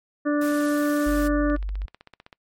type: harmonic tone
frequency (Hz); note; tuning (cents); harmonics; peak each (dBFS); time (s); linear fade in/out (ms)
293.7; D4; 0; 1 / 2 / 4 / 5 / 6; -20 / -26 / -32 / -34 / -36; 0.25-1.57; 20
type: noise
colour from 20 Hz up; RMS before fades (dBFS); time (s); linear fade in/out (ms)
white; -39; 0.41-1.28; 5
type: tone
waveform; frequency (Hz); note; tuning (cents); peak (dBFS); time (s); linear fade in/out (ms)
sine; 49; G1; 0; -25; 1.06-1.86; 10
type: click train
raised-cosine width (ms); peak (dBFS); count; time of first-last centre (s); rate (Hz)
0.3; -28; 14; 1.5-2.328; 15.7
effects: noise-tail reverb RT60 0.1 s tail -25 dB re dry + MP3 64 kbps